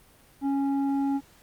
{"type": "tone with low-pass filter", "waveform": "square", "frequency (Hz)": 276.3, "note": "C#4", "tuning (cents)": -6, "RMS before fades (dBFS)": -26, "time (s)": [0.41, 1.21], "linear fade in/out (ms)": 50, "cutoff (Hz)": 630, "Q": 2.7, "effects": ["pink hiss -57 dBFS RMS until 1.42 s", "Opus 32 kbps"]}